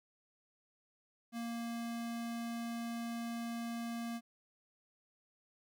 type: tone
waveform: square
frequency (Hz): 233.1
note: A#3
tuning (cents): 0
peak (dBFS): -39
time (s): 1.32-4.21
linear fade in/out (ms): 50
effects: none